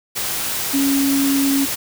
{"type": "tone in noise", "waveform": "sine", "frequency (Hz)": 275.7, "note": "C#4", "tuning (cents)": -9, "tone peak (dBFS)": -15, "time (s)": [0.73, 1.66], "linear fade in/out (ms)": 20, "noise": "white", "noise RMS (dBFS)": -23, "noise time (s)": [0.15, 1.76], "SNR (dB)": 5, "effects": []}